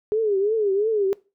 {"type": "tone with vibrato", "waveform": "sine", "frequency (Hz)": 415.3, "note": "G#4", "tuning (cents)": 0, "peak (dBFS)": -18, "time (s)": [0.12, 1.13], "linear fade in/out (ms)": 0, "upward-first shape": "triangle", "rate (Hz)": 2.9, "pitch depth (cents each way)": 160, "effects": ["noise-tail reverb RT60 0.3 s tail -22 dB re dry"]}